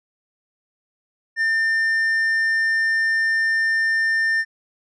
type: tone with tanh clipping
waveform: sine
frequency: 1800 Hz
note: A6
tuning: 39 cents sharp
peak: -18 dBFS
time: 1.36-4.45 s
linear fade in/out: 50 ms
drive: 5 dB
effects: none